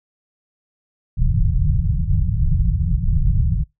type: low-pass noise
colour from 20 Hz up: pink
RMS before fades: -17 dBFS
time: 1.17-3.64 s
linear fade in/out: 10 ms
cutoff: 170 Hz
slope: 96 dB/octave
effects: noise-tail reverb RT60 0.2 s tail -25 dB re dry